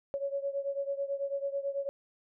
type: beating tone pair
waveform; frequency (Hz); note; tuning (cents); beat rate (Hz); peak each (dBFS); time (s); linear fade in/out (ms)
sine; 554 / 563.1; C#5 / C#5; -1 / +27; 9.1; -33 / -36; 0.14-1.89; 0
effects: none